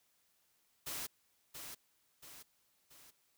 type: noise with echo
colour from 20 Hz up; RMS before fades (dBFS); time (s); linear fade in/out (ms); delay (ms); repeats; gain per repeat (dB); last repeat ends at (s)
white; -42; 0.86-1.07; 10; 680; 3; -6; 3.11
effects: white hiss -75 dBFS RMS until 3.37 s